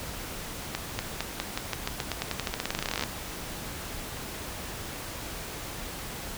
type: accelerating click train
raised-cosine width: 0.2 ms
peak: -11 dBFS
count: 30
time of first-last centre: 0.75-3.037 s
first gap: 240 ms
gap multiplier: 0.9
effects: pink hiss -38 dBFS RMS until 6.37 s